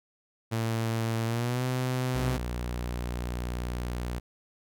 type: tone with pitch glide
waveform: sawtooth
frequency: 113.5 to 127.4 Hz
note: A#2 to C3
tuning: -46 to -46 cents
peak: -23 dBFS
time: 0.51-2.38 s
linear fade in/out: 20 ms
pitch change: +200 cents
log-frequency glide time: 1.25-1.64 s
type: tone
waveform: sawtooth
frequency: 60.5 Hz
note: B1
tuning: 35 cents flat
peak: -27 dBFS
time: 2.14-4.2 s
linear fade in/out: 20 ms
effects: none